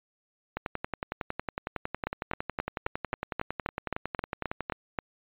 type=two click trains; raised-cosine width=0.5 ms; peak=-16 / -14 dBFS; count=46 / 12; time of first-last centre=0.57-4.698 / 2.07-4.988 s; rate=10.9 / 3.77 Hz; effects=resampled to 8000 Hz